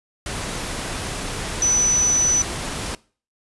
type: tone in noise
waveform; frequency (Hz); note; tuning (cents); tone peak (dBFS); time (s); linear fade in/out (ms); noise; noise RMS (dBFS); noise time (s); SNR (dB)
sine; 5980; F#8; +17; -15; 1.62-2.42; 2; pink; -28; 0.26-2.95; +10
effects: noise-tail reverb RT60 0.4 s tail -22 dB re dry + resampled to 24000 Hz